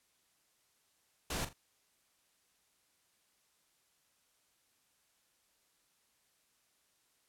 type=noise with echo; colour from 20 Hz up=pink; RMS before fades=-37 dBFS; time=1.3-1.45 s; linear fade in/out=5 ms; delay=41 ms; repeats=2; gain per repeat=-11 dB; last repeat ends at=1.532 s; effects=white hiss -74 dBFS RMS until 7.28 s + low-pass 12000 Hz 12 dB/octave